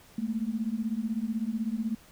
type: beating tone pair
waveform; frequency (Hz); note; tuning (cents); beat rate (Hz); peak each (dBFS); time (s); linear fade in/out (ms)
sine; 214.7 / 230.7; A3 / A#3; -42 / -18; 16; -31; 0.18-1.95; 5
effects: pink hiss -56 dBFS RMS until 2.11 s